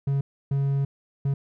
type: tone bursts at uneven times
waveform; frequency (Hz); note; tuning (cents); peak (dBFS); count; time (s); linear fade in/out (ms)
triangle; 138.59; C#3; 0; -19; 3; 0.07-0.21 / 0.51-0.85 / 1.25-1.34; 5
effects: none